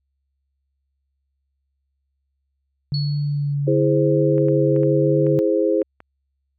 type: tone with vibrato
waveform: sine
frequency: 143.8 Hz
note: D3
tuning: 36 cents flat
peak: -19 dBFS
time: 2.92-5.39 s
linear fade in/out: 0 ms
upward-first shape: triangle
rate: 0.98 Hz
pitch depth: 26 cents each way
type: tone with exponential decay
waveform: sine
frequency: 4381 Hz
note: C#8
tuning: 21 cents flat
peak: -25 dBFS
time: 2.94-3.54 s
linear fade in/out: 2 ms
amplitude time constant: 130 ms
type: chord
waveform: sine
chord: E augmented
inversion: none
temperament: equal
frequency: 329.6 / 415.3 / 523.3 Hz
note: E4 / G#4 / B#4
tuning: 0 / 0 / 0 cents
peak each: -20 dBFS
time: 3.67-5.83 s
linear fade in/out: 10 ms
type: clicks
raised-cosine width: 0.5 ms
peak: -26 dBFS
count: 7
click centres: 4.381 / 4.485 / 4.763 / 4.833 / 5.267 / 5.818 / 6.004 s
effects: added 68 Hz sine -70 dBFS peak until 6.58 s